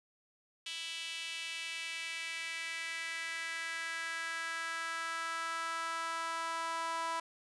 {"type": "tone with high-pass filter sweep", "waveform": "sawtooth", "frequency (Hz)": 329.5, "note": "E4", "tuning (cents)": -1, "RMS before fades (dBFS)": -39, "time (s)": [0.66, 7.2], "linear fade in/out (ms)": 5, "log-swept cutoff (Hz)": [3000, 1000], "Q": 3.2, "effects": ["resampled to 24000 Hz"]}